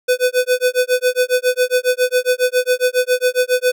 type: tone with tremolo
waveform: square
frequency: 501 Hz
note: B4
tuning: 25 cents sharp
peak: -11 dBFS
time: 0.08-3.72 s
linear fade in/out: 10 ms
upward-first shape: sine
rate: 7.3 Hz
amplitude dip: 100%
effects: none